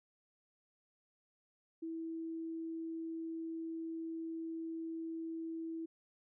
sine tone, 326.8 Hz, E4, 15 cents flat, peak -39 dBFS, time 1.82-5.86 s, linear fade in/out 10 ms, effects none

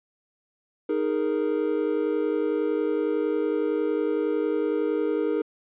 triangle chord, D# suspended fourth, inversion none, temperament equal, 311.1 / 415.3 / 466.2 Hz, D#4 / G#4 / A#4, 0 / 0 / 0 cents, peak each -25 dBFS, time 0.89-5.42 s, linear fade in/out 5 ms, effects resampled to 8000 Hz

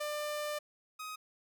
sawtooth tone pair in turn, 596 / 1257.1 Hz, D5 / D#6, +25 / +17 cents, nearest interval octave + minor second, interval 1292 cents, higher second, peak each -31 / -37 dBFS, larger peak first, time 0-0.59 / 0.99-1.16 s, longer first, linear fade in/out 10 ms, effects none

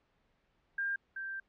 sine tone pair in turn, 1601 / 1575.3 Hz, G6 / G6, +36 / +8 cents, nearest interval unison, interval 28 cents, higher first, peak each -31 / -37 dBFS, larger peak first, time 0.78-0.96 / 1.16-1.4 s, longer second, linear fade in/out 5 ms, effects pink hiss -74 dBFS RMS until 1.48 s + low-pass 3000 Hz 12 dB/octave

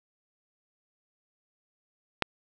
click, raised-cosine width 0.3 ms, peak -7 dBFS, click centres 2.223 s, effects none

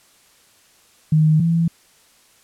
sine tone pair in turn, 155.56 / 166.6 Hz, D#3 / E3, 0 / +19 cents, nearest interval minor second, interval 119 cents, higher second, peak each -11 / -14 dBFS, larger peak first, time 1.12-1.4 / 1.4-1.68 s, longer neither, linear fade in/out 5 ms, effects white hiss -54 dBFS RMS until 2.43 s + low-pass 11000 Hz 12 dB/octave

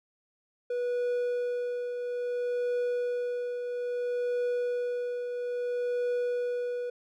triangle tone with tremolo, 488.3 Hz, B4, 20 cents flat, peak -24 dBFS, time 0.7-6.9 s, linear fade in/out 5 ms, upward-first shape triangle, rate 0.6 Hz, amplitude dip 50%, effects none

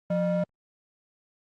triangle ring-modulated tone, 392 Hz, G4, in tune, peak -18 dBFS, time 0.1-0.44 s, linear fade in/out 5 ms, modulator 215 Hz, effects Opus 24 kbps

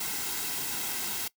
white noise with comb filter, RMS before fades -33 dBFS, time 0-1.28 s, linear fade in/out 5 ms, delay 1.7 ms, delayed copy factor -0.55, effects noise-tail reverb RT60 0.1 s tail -21 dB re dry

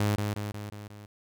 sawtooth tone with echo, 103.83 Hz, G#2, in tune, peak -20 dBFS, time 0-0.16 s, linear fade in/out 5 ms, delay 180 ms, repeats 5, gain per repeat -4 dB, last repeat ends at 1.06 s, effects none

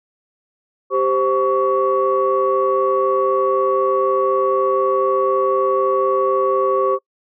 sine tone cluster, 391.2 / 523 / 1124 Hz, G4 / C5 / C#6, -4 / -1 / +24 cents, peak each -18 dBFS, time 0.9-6.99 s, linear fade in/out 50 ms, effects noise-tail reverb RT60 0.1 s tail -23 dB re dry + tanh soft clip ceiling -5 dBFS

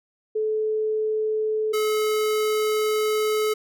sine / square tone pair in turn, 433 / 429.3 Hz, A4 / A4, -28 / -43 cents, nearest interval unison, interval 15 cents, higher first, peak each -21 dBFS, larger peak neither, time 0.35-1.73 / 1.73-3.54 s, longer second, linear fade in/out 10 ms, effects none

